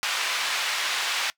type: band-pass noise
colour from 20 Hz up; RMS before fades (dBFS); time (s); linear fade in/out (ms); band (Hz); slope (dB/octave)
white; -27; 0.03-1.3; 0; 1000 to 3700; 12
effects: noise-tail reverb RT60 0.1 s tail -22 dB re dry